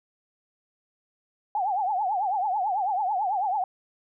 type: tone with vibrato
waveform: sine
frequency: 790 Hz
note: G5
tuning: 13 cents sharp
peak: -23 dBFS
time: 1.55-3.64 s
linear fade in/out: 2 ms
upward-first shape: triangle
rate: 9.1 Hz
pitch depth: 200 cents each way
effects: none